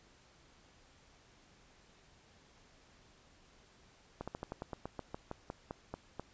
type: slowing click train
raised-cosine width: 1 ms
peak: -26 dBFS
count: 15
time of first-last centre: 4.21-6.196 s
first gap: 66 ms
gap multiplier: 1.11
effects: pink hiss -64 dBFS RMS until 6.33 s + resampled to 16000 Hz

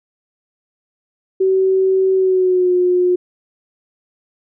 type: tone with pitch glide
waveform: sine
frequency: 380 to 359.9 Hz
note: F#4 to F#4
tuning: +46 to -48 cents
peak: -11 dBFS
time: 1.4-3.16 s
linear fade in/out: 10 ms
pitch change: -94 cents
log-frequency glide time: 2.14-2.73 s
effects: none

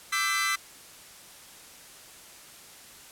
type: chord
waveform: sawtooth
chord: E minor seventh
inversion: third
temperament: equal with one note detuned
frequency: 1174.7 / 1318.5 / 1568 / 2015 Hz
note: D6 / E6 / G6 / B6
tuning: 0 / 0 / 0 / +34 cents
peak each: -28 / -29 / -30 / -24 dBFS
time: 0.12-0.56 s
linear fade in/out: 10 ms
effects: white hiss -49 dBFS RMS until 3.11 s + low-pass 12000 Hz 12 dB/octave

